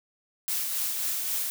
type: noise with tremolo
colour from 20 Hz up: blue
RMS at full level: -28 dBFS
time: 0.48-1.5 s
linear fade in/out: 0 ms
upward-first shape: triangle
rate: 3.7 Hz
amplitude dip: 35%
effects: none